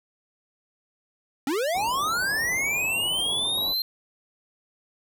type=linear sweep; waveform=square; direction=up; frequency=253.6 to 4186 Hz; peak=-24 dBFS; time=1.47-3.82 s; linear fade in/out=2 ms
type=low-pass noise; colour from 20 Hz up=white; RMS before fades=-39 dBFS; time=1.74-3.74 s; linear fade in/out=20 ms; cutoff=1100 Hz; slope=96 dB/octave
effects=none